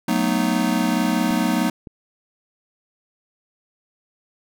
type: chord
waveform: square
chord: B dominant seventh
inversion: second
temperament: just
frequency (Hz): 185.21 / 222.2 / 246.9 / 308.7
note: F#3 / A3 / B3 / D#4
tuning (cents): +2 / +17 / 0 / -14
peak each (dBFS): -25 / -24 / -24 / -25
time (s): 0.08-1.7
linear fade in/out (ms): 5
type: clicks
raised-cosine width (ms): 3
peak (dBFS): -24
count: 2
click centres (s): 1.308 / 1.872
effects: none

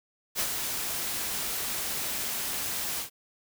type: noise with ADSR envelope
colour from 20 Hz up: white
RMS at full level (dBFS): -27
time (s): 0.35-3.1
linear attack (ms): 49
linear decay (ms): 67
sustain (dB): -5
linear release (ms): 110
effects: none

